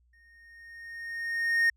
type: tone with exponential growth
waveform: triangle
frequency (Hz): 1848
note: A#6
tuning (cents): -16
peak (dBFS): -18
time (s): 0.13-1.7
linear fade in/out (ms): 5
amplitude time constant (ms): 340
effects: added 60 Hz sine -63 dBFS peak until 1.76 s